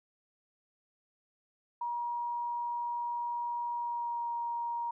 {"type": "tone with pitch glide", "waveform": "sine", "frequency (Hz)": [953, 942.6], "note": ["A#5", "A#5"], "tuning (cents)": [38, 19], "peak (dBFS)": -32, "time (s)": [1.81, 4.91], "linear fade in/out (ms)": 5, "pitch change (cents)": -19, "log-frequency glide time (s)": [3.72, 4.31], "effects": []}